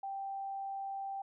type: tone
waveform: sine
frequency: 784 Hz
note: G5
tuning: in tune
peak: -37 dBFS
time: 0.03-1.22 s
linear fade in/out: 5 ms
effects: none